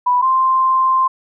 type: tone pair in turn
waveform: sine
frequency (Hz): 987.8 / 1046.5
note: B5 / C6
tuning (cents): 0 / 0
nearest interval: minor second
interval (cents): 100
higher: second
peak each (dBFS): -11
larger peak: neither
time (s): 0.06-0.22 / 0.22-1.08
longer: second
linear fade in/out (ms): 10
effects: none